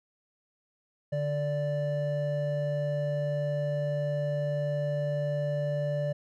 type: tone pair together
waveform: triangle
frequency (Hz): 146.4 / 585.6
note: D3 / D5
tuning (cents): -5 / -5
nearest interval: 2 octaves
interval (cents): 2400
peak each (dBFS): -28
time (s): 1.12-6.13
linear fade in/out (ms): 10
effects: none